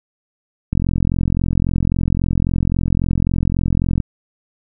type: click train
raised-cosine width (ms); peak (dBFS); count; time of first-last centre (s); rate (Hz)
5; -5; 144; 0.73-4.002; 43.7
effects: none